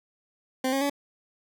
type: tone with pitch steps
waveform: 20% pulse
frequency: 260 / 271.5 / 283.5 Hz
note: C4 / C#4 / C#4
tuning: -11 / -36 / +39 cents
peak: -19 dBFS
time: 0.64-0.898 s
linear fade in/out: 5 ms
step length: 86 ms
effects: none